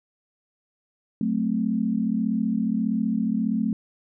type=chord; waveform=sine; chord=F# diminished; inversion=none; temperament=equal; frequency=185 / 220 / 261.6 Hz; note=F#3 / A3 / C4; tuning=0 / 0 / 0 cents; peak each=-28 / -23 / -28 dBFS; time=1.21-3.73 s; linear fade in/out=2 ms; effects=none